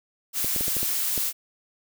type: noise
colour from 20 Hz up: blue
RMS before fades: -26 dBFS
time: 0.33-1.33 s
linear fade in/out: 50 ms
type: clicks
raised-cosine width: 2 ms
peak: -20 dBFS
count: 7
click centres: 0.445 / 0.562 / 0.609 / 0.681 / 0.767 / 0.83 / 1.178 s
effects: none